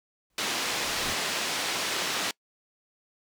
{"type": "noise with exponential growth", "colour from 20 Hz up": "pink", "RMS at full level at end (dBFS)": -36, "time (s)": [0.3, 1.13], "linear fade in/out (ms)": 2, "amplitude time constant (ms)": 180}
{"type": "band-pass noise", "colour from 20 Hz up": "white", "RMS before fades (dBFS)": -30, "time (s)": [0.38, 2.31], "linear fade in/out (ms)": 2, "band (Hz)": [190, 4900], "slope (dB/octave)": 12}
{"effects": ["noise-tail reverb RT60 0.1 s tail -25 dB re dry"]}